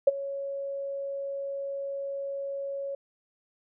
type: tone with ADSR envelope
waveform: sine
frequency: 554.4 Hz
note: C#5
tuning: in tune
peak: -13 dBFS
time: 0.07-2.95 s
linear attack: 7 ms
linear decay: 25 ms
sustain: -18 dB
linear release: 4 ms
effects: none